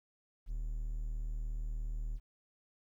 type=tone; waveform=triangle; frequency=38.46 Hz; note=D#1; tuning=19 cents flat; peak=-33 dBFS; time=0.46-2.2 s; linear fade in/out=50 ms; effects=12-bit